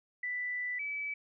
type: tone pair in turn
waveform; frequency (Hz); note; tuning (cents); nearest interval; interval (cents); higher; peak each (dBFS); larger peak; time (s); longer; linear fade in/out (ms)
sine; 1980 / 2297; B6 / D7; +4 / -39; minor third; 257; second; -33 / -34; first; 0.23-0.79 / 0.79-1.14; first; 5
effects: none